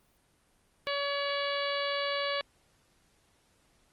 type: harmonic tone with a mistuned harmonic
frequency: 566 Hz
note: C#5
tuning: 36 cents sharp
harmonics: 1 / 2 / 3 / 4 / 5 / 6 / 7 / 8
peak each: -33 / -36 / -38 / -39 / -40 / -41 / -41 / -42 dBFS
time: 0.87-2.41 s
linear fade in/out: 0 ms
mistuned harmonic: 5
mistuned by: +26 cents
effects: pink hiss -68 dBFS RMS until 3.92 s + Opus 32 kbps